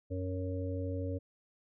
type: harmonic tone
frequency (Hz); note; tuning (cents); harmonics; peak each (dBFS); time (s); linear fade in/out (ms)
92.5; F#2; 0; 1 / 3 / 5 / 6; -35 / -40 / -42 / -43; 0.1-1.19; 20
effects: none